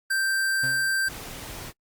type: tone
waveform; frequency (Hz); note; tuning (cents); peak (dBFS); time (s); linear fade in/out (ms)
square; 1568; G6; 0; -23; 0.1-1.09; 10
type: tone with exponential decay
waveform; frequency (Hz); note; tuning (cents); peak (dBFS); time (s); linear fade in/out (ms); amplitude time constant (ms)
35% pulse; 130.81; C3; 0; -30; 0.63-1.09; 5; 98
type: noise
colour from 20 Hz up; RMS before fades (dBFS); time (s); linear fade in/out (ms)
pink; -38; 1.06-1.73; 50
effects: noise-tail reverb RT60 0.1 s tail -25 dB re dry + Opus 48 kbps